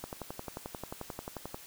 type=click train; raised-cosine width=1 ms; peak=-24 dBFS; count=18; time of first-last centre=0.04-1.544 s; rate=11.3 Hz; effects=white hiss -51 dBFS RMS until 1.66 s